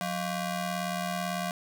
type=ring-modulated tone; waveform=sawtooth; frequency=440 Hz; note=A4; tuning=in tune; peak=-23 dBFS; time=0.01-1.51 s; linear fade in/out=0 ms; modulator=259 Hz; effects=none